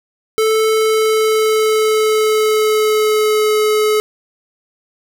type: tone with pitch glide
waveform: square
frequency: 438.6 to 427.3 Hz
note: A4 to G#4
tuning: -6 to +49 cents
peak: -12 dBFS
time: 0.38-4 s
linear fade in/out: 0 ms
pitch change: -45 cents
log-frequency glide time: 0.69-3.54 s
effects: none